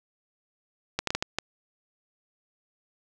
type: clicks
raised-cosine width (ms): 0.2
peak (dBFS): -9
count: 6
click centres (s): 0.99 / 1.073 / 1.105 / 1.15 / 1.225 / 1.386
effects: none